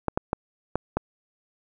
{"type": "clicks", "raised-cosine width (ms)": 1, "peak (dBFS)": -9, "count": 5, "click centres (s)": [0.083, 0.175, 0.331, 0.756, 0.97], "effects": []}